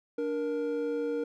triangle tone pair together, 292.3 / 469.9 Hz, D4 / A#4, -8 / +14 cents, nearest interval minor sixth, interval 822 cents, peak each -32 / -28 dBFS, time 0.18-1.24 s, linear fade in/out 5 ms, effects none

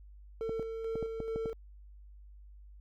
triangle tone with tremolo, 450.1 Hz, A4, 39 cents sharp, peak -31 dBFS, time 0.41-1.53 s, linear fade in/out 0 ms, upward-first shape square, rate 2.3 Hz, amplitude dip 35%
clicks, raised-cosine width 2 ms, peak -24 dBFS, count 7, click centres 0.494 / 0.596 / 0.956 / 1.027 / 1.203 / 1.36 / 1.458 s
effects added 50 Hz sine -50 dBFS peak until 2.8 s

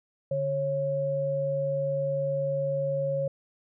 sine tone pair together, 145.04 / 548 Hz, D3 / C#5, -21 / -20 cents, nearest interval octave + major seventh, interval 2301 cents, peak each -32 / -26 dBFS, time 0.31-3.28 s, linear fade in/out 5 ms, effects none

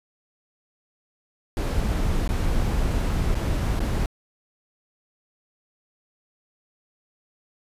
brown noise with dropouts, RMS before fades -23 dBFS, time 1.57-4.06 s, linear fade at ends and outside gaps 1 ms, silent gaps 2.277-2.29 / 3.346-3.352 / 3.794-3.803 s, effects resampled to 32000 Hz

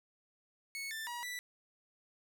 sawtooth tone with pitch steps, 2206 / 1776 / 959 / 1972 Hz, C#7 / A6 / A#5 / B6, -9 / +16 / +49 / -3 cents, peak -36 dBFS, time 0.75-1.39 s, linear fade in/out 0 ms, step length 160 ms, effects none

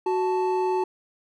triangle tone pair together, 370.9 / 878.1 Hz, F#4 / A5, +4 / -4 cents, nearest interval octave + minor third, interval 1492 cents, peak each -21 / -24 dBFS, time 0.06-0.84 s, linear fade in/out 5 ms, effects none

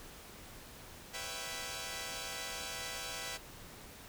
5% pulse chord, C# half-diminished seventh, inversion third, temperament equal, 493.9 / 554.4 / 659.3 / 784 Hz, B4 / C#5 / E5 / G5, 0 / 0 / 0 / 0 cents, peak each -34 / -37 / -34 / -33 dBFS, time 1.13-3.38 s, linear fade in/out 20 ms, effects pink hiss -52 dBFS RMS until 4.08 s

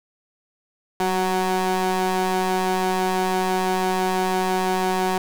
25% pulse ring-modulated tone, 185 Hz, F#3, in tune, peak -13 dBFS, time 1-5.18 s, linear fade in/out 2 ms, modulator 558 Hz, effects none

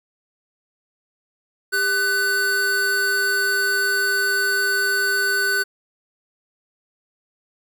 square tone pair together, 397.7 / 1501.5 Hz, G4 / F#6, +25 / +25 cents, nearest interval octave + major seventh, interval 2300 cents, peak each -29 / -19 dBFS, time 1.72-5.64 s, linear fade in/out 20 ms, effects none

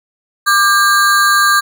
square ring-modulated tone, 1396.9 Hz, F6, in tune, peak -6 dBFS, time 0.46-1.61 s, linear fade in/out 20 ms, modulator 209 Hz, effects none

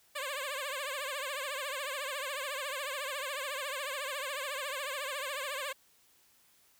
10% pulse tone with vibrato, 556 Hz, C#5, 5 cents sharp, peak -27 dBFS, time 0.15-5.73 s, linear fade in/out 10 ms, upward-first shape triangle, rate 14 Hz, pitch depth 160 cents each way, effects white hiss -66 dBFS RMS until 6.79 s

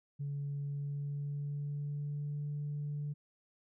sine tone with pitch glide, 142.3 to 146.39 Hz, C#3 to D3, +46 to -5 cents, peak -34 dBFS, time 0.19-3.14 s, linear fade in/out 20 ms, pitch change +49 cents, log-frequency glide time 0.62-2.46 s, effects tanh soft clip ceiling -32 dBFS

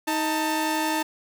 sawtooth tone pair together, 314.5 / 892 Hz, D#4 / A5, +19 / +23 cents, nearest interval octave + tritone, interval 1804 cents, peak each -22 dBFS, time 0.07-1.03 s, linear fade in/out 10 ms, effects none

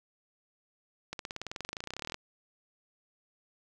accelerating click train, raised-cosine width 0.2 ms, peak -20 dBFS, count 27, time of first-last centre 1.13-2.144 s, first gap 62 ms, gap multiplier 0.96, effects none

